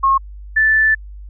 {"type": "tone pair in turn", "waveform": "sine", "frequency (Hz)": [1082, 1756.3], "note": ["C#6", "A6"], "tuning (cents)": [-42, -4], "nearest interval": "minor sixth", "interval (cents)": 838, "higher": "second", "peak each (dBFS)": -10, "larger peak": "neither", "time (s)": [[0.03, 0.18], [0.56, 0.95]], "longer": "second", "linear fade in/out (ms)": 10, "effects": ["added 50 Hz sine -31 dBFS peak until 1.29 s"]}